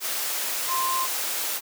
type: tone in noise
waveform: sine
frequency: 1046.5 Hz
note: C6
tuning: in tune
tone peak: -24 dBFS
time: 0.67-1.08 s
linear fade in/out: 50 ms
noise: white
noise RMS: -28 dBFS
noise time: 0-1.61 s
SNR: +1 dB
effects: high-pass 400 Hz 12 dB/octave